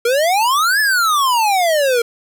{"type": "exponential two-way sweep", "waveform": "square", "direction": "up then down", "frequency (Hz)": [458.2, 1755, 458.2], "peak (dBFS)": -13, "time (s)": [0.05, 2.02], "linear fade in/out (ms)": 5, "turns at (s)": 0.8, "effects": ["7-bit"]}